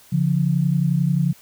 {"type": "tone pair together", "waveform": "sine", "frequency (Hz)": [141.8, 173.11], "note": ["C#3", "F3"], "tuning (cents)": [40, -15], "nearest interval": "minor third", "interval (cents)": 345, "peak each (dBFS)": -19, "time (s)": [0.12, 1.33], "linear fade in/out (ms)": 10, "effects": ["white hiss -50 dBFS RMS until 1.41 s"]}